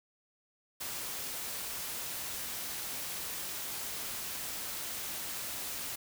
white noise, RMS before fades -39 dBFS, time 0.8-5.96 s, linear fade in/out 10 ms, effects none

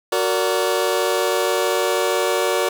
sawtooth chord, Gb augmented, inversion none, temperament just, 370 / 462.5 / 578.1 Hz, Gb4 / Bb4 / D5, 0 / -14 / -27 cents, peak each -18 dBFS, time 0.12-2.69 s, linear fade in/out 5 ms, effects none

